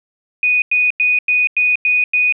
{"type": "tone bursts", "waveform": "sine", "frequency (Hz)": 2480, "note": "D#7", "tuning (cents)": -6, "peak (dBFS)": -11, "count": 7, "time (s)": [0.43, 2.324], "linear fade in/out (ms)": 2, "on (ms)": 190, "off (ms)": 94, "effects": []}